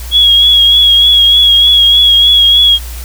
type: tone with vibrato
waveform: sine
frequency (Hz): 3322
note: G#7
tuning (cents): 0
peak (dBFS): -3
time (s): 0.11-2.79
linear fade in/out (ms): 50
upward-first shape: triangle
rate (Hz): 3.3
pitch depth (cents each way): 37
effects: added 60 Hz sine -21 dBFS peak until 3.04 s + white hiss -30 dBFS RMS until 3.04 s